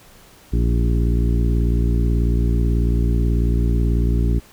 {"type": "harmonic tone with a mistuned harmonic", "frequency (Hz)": 58.27, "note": "A#1", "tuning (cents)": 0, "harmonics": [1, 2, 3, 4, 5, 6, 7], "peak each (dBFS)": [-16, -22, -26, -28, -30, -32, -33], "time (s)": [0.52, 4.4], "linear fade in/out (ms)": 20, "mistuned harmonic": 6, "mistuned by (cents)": -38, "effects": ["pink hiss -48 dBFS RMS until 4.52 s"]}